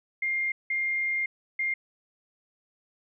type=tone bursts at uneven times; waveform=sine; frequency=2115 Hz; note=C7; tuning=18 cents sharp; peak=-25 dBFS; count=3; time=0.22-0.52 / 0.7-1.26 / 1.59-1.74 s; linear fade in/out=5 ms; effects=none